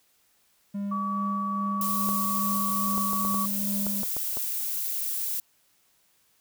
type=tone with tremolo; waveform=triangle; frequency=201 Hz; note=G3; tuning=44 cents sharp; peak=-26 dBFS; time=0.74-4.03 s; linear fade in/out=10 ms; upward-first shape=sine; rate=2.4 Hz; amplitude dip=30%
type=tone with pitch glide; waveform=sine; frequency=1141 to 1132.5 Hz; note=C#6 to C#6; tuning=+50 to +37 cents; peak=-28 dBFS; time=0.91-3.46 s; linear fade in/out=10 ms; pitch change=-13 cents; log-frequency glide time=1.37-2.1 s
type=noise; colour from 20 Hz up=violet; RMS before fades=-30 dBFS; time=1.81-5.4 s; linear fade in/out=2 ms
type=clicks; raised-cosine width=1 ms; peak=-22 dBFS; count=9; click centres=2.089 / 2.979 / 3.132 / 3.25 / 3.344 / 3.867 / 4.033 / 4.167 / 4.371 s
effects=white hiss -66 dBFS RMS until 6.4 s